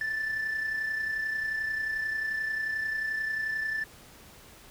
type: tone with amplitude modulation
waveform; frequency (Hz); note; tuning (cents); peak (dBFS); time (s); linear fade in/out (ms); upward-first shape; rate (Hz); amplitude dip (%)
sine; 1760; A6; 0; -24; 0.01-3.84; 2; sine; 31.3; 55
effects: tanh soft clip ceiling -26 dBFS + pink hiss -52 dBFS RMS until 4.7 s